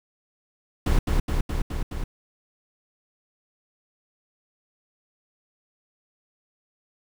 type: noise with echo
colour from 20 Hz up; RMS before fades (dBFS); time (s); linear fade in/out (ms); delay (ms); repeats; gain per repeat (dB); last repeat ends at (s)
brown; -19; 0.86-0.99; 5; 210; 5; -2; 2.04
effects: none